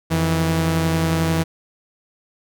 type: tone pair together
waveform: sawtooth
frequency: 86.88 / 162.6 Hz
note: F2 / E3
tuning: -8 / -23 cents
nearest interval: major seventh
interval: 1085 cents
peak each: -20 / -14 dBFS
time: 0.1-1.44 s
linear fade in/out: 20 ms
effects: none